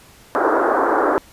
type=band-pass noise; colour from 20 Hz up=pink; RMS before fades=-17 dBFS; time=0.35-1.18 s; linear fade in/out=0 ms; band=300 to 1500 Hz; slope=48 dB/octave; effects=pink hiss -47 dBFS RMS until 1.32 s + resampled to 32000 Hz